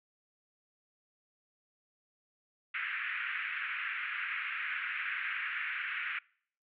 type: band-pass noise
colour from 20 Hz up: pink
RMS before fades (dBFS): -37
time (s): 2.74-6.19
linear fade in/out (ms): 5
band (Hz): 1400 to 2600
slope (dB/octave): 48
effects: noise-tail reverb RT60 0.6 s tail -26 dB re dry